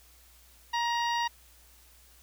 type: harmonic tone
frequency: 943 Hz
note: A#5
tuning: 20 cents sharp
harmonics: 1 / 2 / 3 / 4 / 5 / 6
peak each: -28 / -34 / -38 / -40 / -42 / -44 dBFS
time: 0.73-1.28 s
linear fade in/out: 10 ms
effects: added 60 Hz sine -59 dBFS peak until 2.22 s + white hiss -59 dBFS RMS until 2.22 s